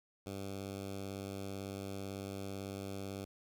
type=tone with notch filter; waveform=10% pulse; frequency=98 Hz; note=G2; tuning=in tune; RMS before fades=-43 dBFS; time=0.26-3.25 s; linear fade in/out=5 ms; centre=1700 Hz; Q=1.5; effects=none